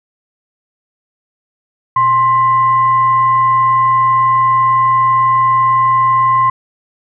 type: tone with frequency modulation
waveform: sine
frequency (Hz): 1053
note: C6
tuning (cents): +11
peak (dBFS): -8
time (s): 1.96-6.5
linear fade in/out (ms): 5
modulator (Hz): 932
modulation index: 0.27
effects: none